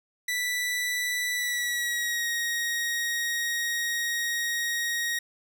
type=tone with pitch glide; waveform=sawtooth; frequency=1973 to 1879.6 Hz; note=B6 to A#6; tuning=-2 to +14 cents; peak=-23 dBFS; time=0.28-5.19 s; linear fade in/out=5 ms; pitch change=-84 cents; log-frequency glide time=1.33-2.28 s; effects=none